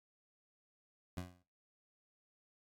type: tone with exponential decay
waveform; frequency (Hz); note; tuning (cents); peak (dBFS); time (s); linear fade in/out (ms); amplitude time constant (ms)
20% pulse; 89.5; F2; +43; -33; 1.17-1.43; 5; 56
effects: noise-tail reverb RT60 0.4 s tail -24 dB re dry + AAC 48 kbps